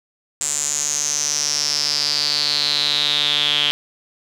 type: tone with band-pass filter sweep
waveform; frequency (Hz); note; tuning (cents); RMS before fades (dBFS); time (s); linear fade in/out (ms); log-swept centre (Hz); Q
sawtooth; 146.83; D3; 0; -20; 0.41-3.71; 0; 7500 to 3200; 8.1
effects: none